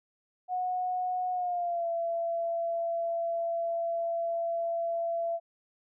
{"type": "tone with pitch glide", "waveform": "sine", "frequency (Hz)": [731, 674.2], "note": ["F#5", "E5"], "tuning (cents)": [-21, 39], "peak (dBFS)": -28, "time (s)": [0.48, 5.4], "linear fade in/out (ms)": 50, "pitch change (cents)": -140, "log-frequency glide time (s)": [1.32, 1.88], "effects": []}